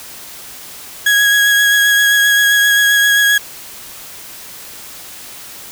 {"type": "tone with vibrato", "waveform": "35% pulse", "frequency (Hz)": 1657, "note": "G#6", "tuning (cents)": -4, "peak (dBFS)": -7, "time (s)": [1.06, 3.38], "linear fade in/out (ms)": 5, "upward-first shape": "sine", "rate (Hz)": 7.6, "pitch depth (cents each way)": 14, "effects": ["white hiss -33 dBFS RMS until 5.71 s"]}